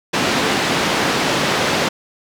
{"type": "band-pass noise", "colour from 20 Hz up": "pink", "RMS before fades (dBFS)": -18, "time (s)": [0.13, 1.89], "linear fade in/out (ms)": 10, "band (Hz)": [200, 4900], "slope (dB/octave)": 12, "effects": []}